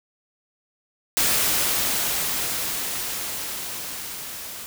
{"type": "noise with level ramp", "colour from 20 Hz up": "white", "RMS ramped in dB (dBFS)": [-20, -36], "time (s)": [1.17, 4.66], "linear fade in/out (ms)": 0, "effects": []}